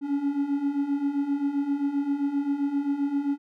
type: beating tone pair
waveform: triangle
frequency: 277.2 / 284.8 Hz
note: C#4 / C#4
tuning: 0 / +47 cents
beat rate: 7.6 Hz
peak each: -28 / -23 dBFS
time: 0.01-3.38 s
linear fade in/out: 50 ms
effects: none